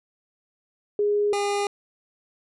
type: tone pair in turn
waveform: sine / 25% pulse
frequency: 413.1 / 405.8 Hz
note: G#4 / G#4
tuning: -9 / -40 cents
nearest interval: unison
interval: 31 cents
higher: first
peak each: -19 dBFS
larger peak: neither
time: 0.99-1.33 / 1.33-1.67 s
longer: neither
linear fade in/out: 2 ms
effects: resampled to 24000 Hz